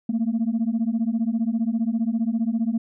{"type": "beating tone pair", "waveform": "sine", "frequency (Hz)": [220, 235], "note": ["A3", "A#3"], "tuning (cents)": [0, 14], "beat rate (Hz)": 15, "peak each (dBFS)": -22, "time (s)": [0.09, 2.78], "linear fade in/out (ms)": 5, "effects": ["tanh soft clip ceiling -16 dBFS"]}